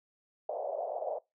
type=band-pass noise; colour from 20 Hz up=pink; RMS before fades=-36 dBFS; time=0.49-1.19 s; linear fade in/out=5 ms; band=540 to 710 Hz; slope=48 dB/octave; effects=noise-tail reverb RT60 0.2 s tail -22 dB re dry